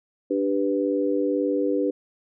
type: chord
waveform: sine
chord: G major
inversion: second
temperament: equal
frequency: 293.7 / 392 / 493.9 Hz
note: D4 / G4 / B4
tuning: 0 / 0 / 0 cents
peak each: -24 / -26 / -25 dBFS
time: 0.3-1.91 s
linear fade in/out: 10 ms
effects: none